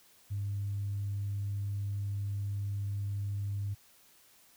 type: tone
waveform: sine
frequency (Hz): 100.7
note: G2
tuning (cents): +47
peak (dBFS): -31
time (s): 0.3-3.75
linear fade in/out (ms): 20
effects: tanh soft clip ceiling -27 dBFS + white hiss -62 dBFS RMS until 4.56 s